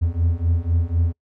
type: beating tone pair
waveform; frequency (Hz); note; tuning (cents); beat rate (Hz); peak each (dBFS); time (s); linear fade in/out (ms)
triangle; 82.41 / 86.41; E2 / F2; 0 / -18; 4; -19 / -18; 0.01-1.13; 20
effects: noise-tail reverb RT60 0.1 s tail -24 dB re dry